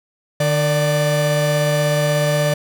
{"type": "tone pair together", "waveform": "45% pulse", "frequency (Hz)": [150.95, 587.3], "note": ["D3", "D5"], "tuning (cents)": [48, 0], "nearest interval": "2 octaves", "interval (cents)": 2352, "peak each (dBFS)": -18, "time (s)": [0.4, 2.54], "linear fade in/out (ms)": 5, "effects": []}